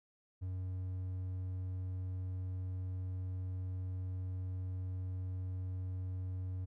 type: tone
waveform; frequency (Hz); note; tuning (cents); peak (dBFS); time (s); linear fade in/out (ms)
triangle; 92.5; F#2; 0; -35; 0.41-6.66; 20
effects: none